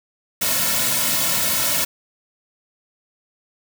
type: noise with comb filter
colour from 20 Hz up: white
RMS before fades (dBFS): -20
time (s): 0.41-1.85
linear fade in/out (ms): 10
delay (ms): 2.5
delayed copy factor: -0.95
effects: none